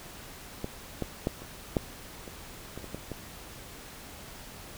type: clicks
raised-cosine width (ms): 2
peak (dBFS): -19 / -17 / -13 / -30 / -11 / -27 / -25 / -29 / -23 / -22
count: 10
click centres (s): 0.644 / 1.023 / 1.271 / 1.42 / 1.768 / 2.278 / 2.776 / 2.843 / 2.946 / 3.117
effects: pink hiss -46 dBFS RMS until 4.77 s